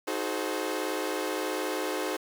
sawtooth chord, D# diminished seventh, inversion none, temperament equal with one note detuned, 311.1 / 370 / 428.7 / 523.3 Hz, D#4 / F#4 / A4 / C5, 0 / 0 / -45 / 0 cents, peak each -31 dBFS, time 0.07-2.17 s, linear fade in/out 10 ms, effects 8-bit

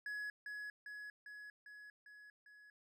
triangle tone with echo, 1685 Hz, G#6, 25 cents sharp, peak -39 dBFS, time 0.06-0.3 s, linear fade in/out 2 ms, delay 400 ms, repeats 6, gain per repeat -3 dB, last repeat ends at 2.7 s, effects none

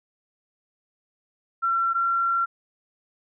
sine tone pair in turn, 1357 / 1366.4 Hz, E6 / F6, +50 / -38 cents, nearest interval unison, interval 12 cents, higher second, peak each -20 dBFS, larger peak neither, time 1.62-1.94 / 1.94-2.46 s, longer second, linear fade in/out 20 ms, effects none

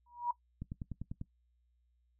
sine tone with exponential growth, 960 Hz, B5, 49 cents flat, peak -27 dBFS, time 0.06-0.31 s, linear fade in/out 5 ms, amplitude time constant 53 ms
click train, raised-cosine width 5 ms, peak -28 dBFS, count 7, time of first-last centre 0.62-1.214 s, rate 10.1 Hz
effects noise-tail reverb RT60 0.1 s tail -18 dB re dry + added 60 Hz sine -70 dBFS peak until 2.19 s

